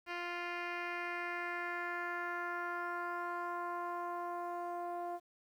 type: tone with low-pass filter sweep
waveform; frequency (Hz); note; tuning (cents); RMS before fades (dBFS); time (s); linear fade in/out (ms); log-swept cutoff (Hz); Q
10% pulse; 349.2; F4; 0; -40; 0.06-5.2; 50; 3100 to 720; 2.2
effects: 11-bit